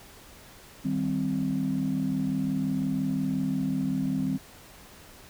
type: chord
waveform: sine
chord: C minor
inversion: first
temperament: equal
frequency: 155.56 / 196 / 261.6 Hz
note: Eb3 / G3 / C4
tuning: 0 / 0 / 0 cents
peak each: -31 / -29 / -27 dBFS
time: 0.84-4.38 s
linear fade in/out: 20 ms
effects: tanh soft clip ceiling -18 dBFS + pink hiss -50 dBFS RMS until 5.29 s